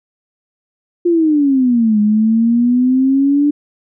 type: exponential two-way sweep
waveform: sine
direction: down then up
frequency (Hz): 353 to 207.7 to 294.6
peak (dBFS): -9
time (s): 1.05-3.51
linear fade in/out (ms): 10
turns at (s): 2
effects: none